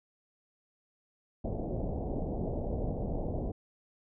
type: low-pass noise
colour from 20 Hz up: pink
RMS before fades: -34 dBFS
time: 1.44-3.52 s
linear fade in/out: 10 ms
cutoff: 740 Hz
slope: 48 dB/octave
effects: none